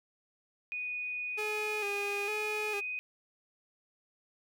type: tone with pitch glide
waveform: sine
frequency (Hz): 2476 to 2498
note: D#7 to D#7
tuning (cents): -9 to +6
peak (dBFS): -34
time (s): 0.72-2.99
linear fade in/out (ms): 0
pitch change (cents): +15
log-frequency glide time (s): 2.68-2.77
type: tone with vibrato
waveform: sawtooth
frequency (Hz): 415.3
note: G#4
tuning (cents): 0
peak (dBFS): -31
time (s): 1.37-2.81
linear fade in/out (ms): 20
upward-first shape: square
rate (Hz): 1.1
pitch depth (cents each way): 42
effects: none